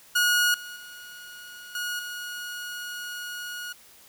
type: tone with level steps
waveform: sawtooth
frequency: 1447 Hz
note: F#6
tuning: 39 cents flat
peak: -16 / -34 / -38 / -25 / -30 dBFS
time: 0.15-3.73 s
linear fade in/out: 10 ms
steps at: 0.54 / 0.76 / 1.75 / 1.99 s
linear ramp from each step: 2 ms
effects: white hiss -53 dBFS RMS until 4.08 s